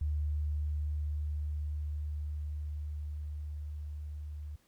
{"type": "tone with level ramp", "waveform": "sine", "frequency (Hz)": 74.7, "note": "D2", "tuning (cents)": 30, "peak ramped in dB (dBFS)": [-29, -39], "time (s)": [0.01, 4.56], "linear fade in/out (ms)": 5, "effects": ["pink hiss -70 dBFS RMS until 4.67 s"]}